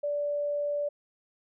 sine tone, 582 Hz, D5, 16 cents flat, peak -27 dBFS, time 0.03-0.89 s, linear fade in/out 10 ms, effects none

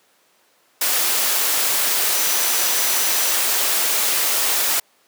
sine tone in noise, 5920 Hz, F#8, in tune, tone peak -28 dBFS, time 2.14-3.35 s, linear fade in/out 5 ms, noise white, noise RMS -19 dBFS, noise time 0.81-4.8 s, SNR -12 dB, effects pink hiss -58 dBFS RMS until 5.07 s + high-pass 400 Hz 12 dB/octave

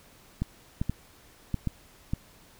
clicks, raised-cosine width 5 ms, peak -15 dBFS, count 6, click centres 0.42 / 0.815 / 0.896 / 1.543 / 1.673 / 2.135 s, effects pink hiss -56 dBFS RMS until 2.59 s

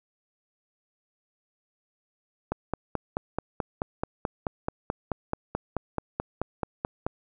click train, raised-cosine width 1 ms, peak -13 dBFS, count 22, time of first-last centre 2.52-7.065 s, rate 4.62 Hz, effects none

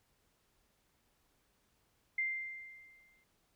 sine tone with exponential decay, 2093 Hz, C7, in tune, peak -30 dBFS, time 2.18-3.24 s, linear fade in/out 5 ms, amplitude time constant 230 ms, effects pink hiss -75 dBFS RMS until 3.55 s

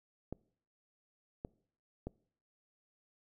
clicks, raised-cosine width 2 ms, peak -26 dBFS, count 3, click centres 0.326 / 1.449 / 2.07 s, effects noise-tail reverb RT60 0.6 s tail -24 dB re dry

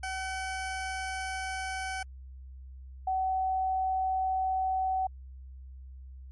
20% pulse / sine tone pair in turn, 759 / 755.8 Hz, F#5 / F#5, +44 / +37 cents, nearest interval unison, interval 7 cents, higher first, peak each -28 / -26 dBFS, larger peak second, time 0.03-2.03 / 3.07-5.07 s, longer neither, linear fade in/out 5 ms, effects added 65 Hz sine -43 dBFS peak until 6.31 s + MP3 48 kbps

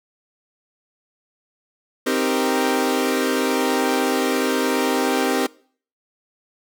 sawtooth chord, C minor seventh, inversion none, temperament equal, 261.6 / 311.1 / 392 / 466.2 Hz, C4 / Eb4 / G4 / Bb4, 0 / 0 / 0 / 0 cents, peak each -18 / -22 / -20 / -21 dBFS, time 2.06-5.47 s, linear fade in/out 10 ms, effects noise-tail reverb RT60 0.5 s tail -23 dB re dry

